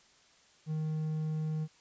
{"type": "tone", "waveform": "triangle", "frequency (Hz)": 155.9, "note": "D#3", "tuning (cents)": 4, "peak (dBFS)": -29, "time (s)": [0.66, 1.68], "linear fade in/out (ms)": 50, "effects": ["white hiss -63 dBFS RMS until 1.8 s", "resampled to 16000 Hz"]}